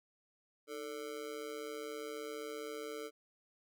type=tone with amplitude modulation; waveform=square; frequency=444 Hz; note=A4; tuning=16 cents sharp; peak=-38 dBFS; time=0.67-3.11 s; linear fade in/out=50 ms; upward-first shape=sine; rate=135 Hz; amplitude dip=95%; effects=none